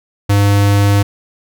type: tone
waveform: square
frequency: 101 Hz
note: G#2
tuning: 48 cents flat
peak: -9 dBFS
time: 0.29-1.03 s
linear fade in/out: 10 ms
effects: none